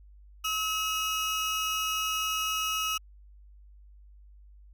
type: tone pair together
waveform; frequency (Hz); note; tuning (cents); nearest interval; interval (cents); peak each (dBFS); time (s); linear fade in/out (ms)
30% pulse; 1286.2 / 2891; E6 / F#7; -43 / -41; octave + major second; 1402; -28 / -28; 0.44-2.98; 10
effects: added 50 Hz sine -50 dBFS peak until 4.73 s